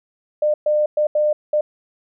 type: tone bursts at uneven times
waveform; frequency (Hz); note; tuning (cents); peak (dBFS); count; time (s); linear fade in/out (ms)
sine; 602; D5; +43; -14; 5; 0.42-0.54 / 0.66-0.86 / 0.97-1.07 / 1.15-1.33 / 1.53-1.61; 5
effects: none